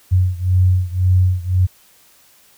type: beating tone pair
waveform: sine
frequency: 91.1 / 93 Hz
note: F#2 / F#2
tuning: -26 / +9 cents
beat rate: 1.9 Hz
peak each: -14 / -16 dBFS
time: 0.11-1.67 s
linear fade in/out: 20 ms
effects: white hiss -51 dBFS RMS until 2.57 s